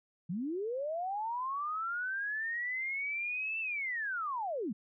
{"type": "linear two-way sweep", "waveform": "sine", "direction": "up then down", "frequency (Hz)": [157, 2677, 177], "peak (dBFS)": -33, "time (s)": [0.29, 4.73], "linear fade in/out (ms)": 10, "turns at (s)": 3.6, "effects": []}